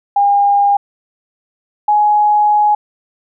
sine tone pair in turn, 808 / 837.2 Hz, G#5 / G#5, -48 / +14 cents, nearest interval minor second, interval 62 cents, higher second, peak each -8 dBFS, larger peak neither, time 0.16-0.77 / 1.88-2.75 s, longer second, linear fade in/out 5 ms, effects none

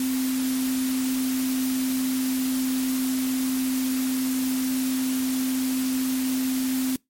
sine tone in noise, 260.1 Hz, C4, 10 cents flat, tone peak -22 dBFS, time 0-6.96 s, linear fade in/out 2 ms, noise white, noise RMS -33 dBFS, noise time 0-6.96 s, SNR +8 dB, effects noise-tail reverb RT60 0.2 s tail -25 dB re dry + MP3 64 kbps

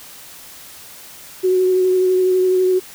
sine tone with vibrato, 370 Hz, F#4, in tune, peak -12 dBFS, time 1.43-2.8 s, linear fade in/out 20 ms, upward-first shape triangle, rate 12 Hz, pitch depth 20 cents each way, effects white hiss -39 dBFS RMS until 2.94 s

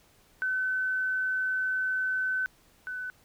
sine tone pair in turn, 1518 / 1502.3 Hz, F#6 / F#6, +44 / +26 cents, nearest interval unison, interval 18 cents, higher first, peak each -26 / -33 dBFS, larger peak first, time 0.42-2.46 / 2.87-3.1 s, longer first, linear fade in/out 0 ms, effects pink hiss -62 dBFS RMS until 3.24 s

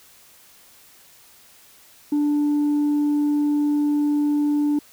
sine tone, 293.7 Hz, D4, in tune, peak -15 dBFS, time 2.12-4.79 s, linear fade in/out 5 ms, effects tanh soft clip ceiling -16 dBFS + white hiss -51 dBFS RMS until 4.92 s

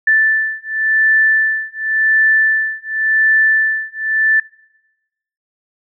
sine beating tone pair, 1760 / 1760.91 Hz, A6 / A6, 0 / +1 cents, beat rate 0.91 Hz, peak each -14 dBFS, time 0.07-4.4 s, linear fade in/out 5 ms, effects noise-tail reverb RT60 1.0 s tail -23 dB re dry

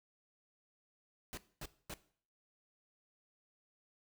pink noise bursts, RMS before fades -45 dBFS, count 3, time 1.33-1.939 s, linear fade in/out 0 ms, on 43 ms, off 240 ms, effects noise-tail reverb RT60 0.5 s tail -17 dB re dry

